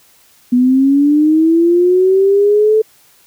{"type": "linear sweep", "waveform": "sine", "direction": "up", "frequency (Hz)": [243.3, 439.7], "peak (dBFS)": -7, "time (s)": [0.52, 2.82], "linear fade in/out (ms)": 10, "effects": ["white hiss -49 dBFS RMS until 3.26 s"]}